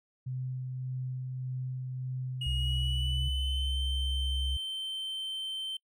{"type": "tone with tremolo", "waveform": "sine", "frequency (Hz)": 128.4, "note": "C3", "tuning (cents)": -32, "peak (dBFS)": -32, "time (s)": [0.26, 3.29], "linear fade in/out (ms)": 10, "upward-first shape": "sine", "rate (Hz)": 1.7, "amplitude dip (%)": 25}
{"type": "tone with pitch glide", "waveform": "triangle", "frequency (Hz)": [2879, 3104], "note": ["F#7", "G7"], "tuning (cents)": [-48, -18], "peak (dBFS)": -32, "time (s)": [2.41, 5.77], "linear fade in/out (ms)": 5, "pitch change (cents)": 130, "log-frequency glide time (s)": [2.53, 3.82]}
{"type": "tone", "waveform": "sine", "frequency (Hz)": 65.41, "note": "C2", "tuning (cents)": 0, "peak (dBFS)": -29, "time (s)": [2.46, 4.57], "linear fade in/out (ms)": 5}
{"effects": ["noise-tail reverb RT60 0.1 s tail -26 dB re dry", "tanh soft clip ceiling -17 dBFS"]}